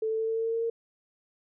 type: tone with pitch steps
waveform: sine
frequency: 440 / 442.8 / 445.6 / 448.5 / 451.3 / 454.2 / 457.1 / 460 Hz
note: A4 / A4 / A4 / A4 / A4 / A#4 / A#4 / A#4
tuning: 0 / +11 / +22 / +33 / +44 / -45 / -34 / -23 cents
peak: -26 dBFS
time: 0.02-0.7 s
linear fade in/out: 5 ms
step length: 85 ms
effects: none